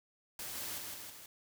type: noise with echo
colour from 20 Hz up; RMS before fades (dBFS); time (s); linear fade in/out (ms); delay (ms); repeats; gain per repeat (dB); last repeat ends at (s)
white; -43; 0.39-0.78; 2; 160; 3; -3; 1.26
effects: none